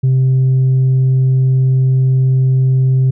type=tone with tanh clipping; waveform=sine; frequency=130.81 Hz; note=C3; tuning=in tune; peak=-9 dBFS; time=0.03-3.11 s; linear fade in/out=10 ms; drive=1 dB; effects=none